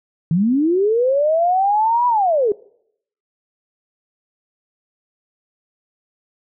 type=linear two-way sweep; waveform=sine; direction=up then down; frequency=153.7 to 989 to 390.3 Hz; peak=-13 dBFS; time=0.31-2.52 s; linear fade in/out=2 ms; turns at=2.07 s; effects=noise-tail reverb RT60 0.7 s tail -23 dB re dry